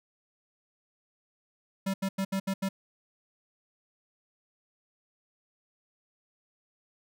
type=tone bursts at uneven times; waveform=square; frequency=193.6 Hz; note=G3; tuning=21 cents flat; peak=-28 dBFS; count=6; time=1.86-1.94 / 2.02-2.09 / 2.18-2.25 / 2.32-2.4 / 2.47-2.54 / 2.62-2.69 s; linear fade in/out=10 ms; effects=none